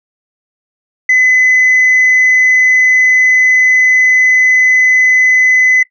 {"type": "tone", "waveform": "sine", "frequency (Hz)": 2019, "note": "B6", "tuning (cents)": 38, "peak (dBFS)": -4, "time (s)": [1.09, 5.83], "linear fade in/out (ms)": 5, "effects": ["noise-tail reverb RT60 0.1 s tail -20 dB re dry", "tanh soft clip ceiling -3 dBFS"]}